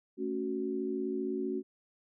sine chord, F# minor, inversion first, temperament just, 222 / 277.5 / 370 Hz, A3 / C#4 / F#4, +16 / +2 / 0 cents, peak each -38 / -36 / -34 dBFS, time 0.17-1.63 s, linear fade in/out 50 ms, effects none

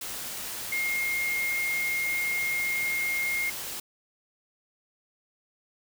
sine tone in noise, 2136 Hz, C7, 35 cents sharp, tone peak -26 dBFS, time 0.72-3.5 s, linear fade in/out 5 ms, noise white, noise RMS -36 dBFS, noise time 0.01-3.8 s, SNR +7 dB, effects none

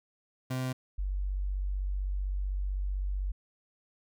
30% pulse / sine tone pair in turn, 128.9 / 47.87 Hz, C3 / G1, -26 / -40 cents, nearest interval octave + perfect fourth, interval 1714 cents, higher first, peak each -28 / -29 dBFS, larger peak first, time 0.5-0.73 / 0.98-3.32 s, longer second, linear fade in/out 10 ms, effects none

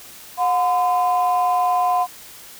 sine tone pair together, 722 / 1021.7 Hz, F#5 / C6, -43 / -42 cents, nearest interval tritone, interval 601 cents, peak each -16 / -19 dBFS, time 0.37-2.07 s, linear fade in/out 50 ms, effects tanh soft clip ceiling -10 dBFS + white hiss -41 dBFS RMS until 2.59 s

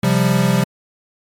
square chord, C suspended fourth, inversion none, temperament equal with one note detuned, 132.79 / 174.61 / 196 Hz, C3 / F3 / G3, +26 / 0 / 0 cents, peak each -18 dBFS, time 0.03-0.64 s, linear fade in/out 5 ms, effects MP3 64 kbps

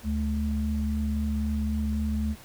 sine tone pair together, 73.12 / 215.6 Hz, D2 / A3, -7 / -35 cents, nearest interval octave + perfect fifth, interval 1872 cents, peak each -27 / -28 dBFS, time 0.03-2.36 s, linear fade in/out 50 ms, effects pink hiss -49 dBFS RMS until 2.44 s

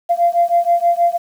sine beating tone pair, 687 / 693.3 Hz, F5 / F5, -29 / -13 cents, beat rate 6.3 Hz, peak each -14 dBFS, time 0.09-1.18 s, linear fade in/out 20 ms, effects tanh soft clip ceiling -4 dBFS + 7-bit

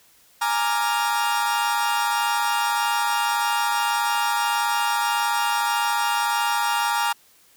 40% pulse chord, Bb dominant seventh, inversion third, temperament equal with one note detuned, 830.6 / 932.3 / 1179.4 / 1396.9 Hz, Ab5 / Bb5 / D6 / F6, 0 / 0 / +7 / 0 cents, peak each -25 / -23 / -29 / -26 dBFS, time 0.41-7.13 s, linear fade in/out 10 ms, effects white hiss -56 dBFS RMS until 7.56 s

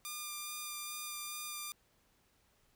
5% pulse tone with vibrato, 1200 Hz, D6, 37 cents sharp, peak -29 dBFS, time 0.05-1.72 s, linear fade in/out 0 ms, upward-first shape sine, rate 2.4 Hz, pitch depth 11 cents each way, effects pink hiss -72 dBFS RMS until 2.75 s

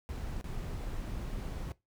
brown noise with dropouts, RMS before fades -38 dBFS, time 0.09-1.72 s, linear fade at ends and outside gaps 0 ms, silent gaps 0.411-0.443 s, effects noise-tail reverb RT60 0.2 s tail -19 dB re dry

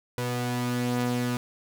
sawtooth tone pair together, 122.9 / 245.2 Hz, B2 / B3, -8 / -12 cents, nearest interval octave, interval 1196 cents, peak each -25 dBFS, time 0.18-1.37 s, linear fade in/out 0 ms, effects none

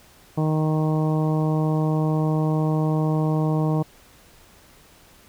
harmonic tone, 155.56 Hz, D#3, in tune, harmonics 1 / 2 / 3 / 4 / 5 / 6 / 7, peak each -20 / -26 / -30 / -32 / -34 / -36 / -37 dBFS, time 0.37-3.83 s, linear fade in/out 10 ms, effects pink hiss -52 dBFS RMS until 5.28 s

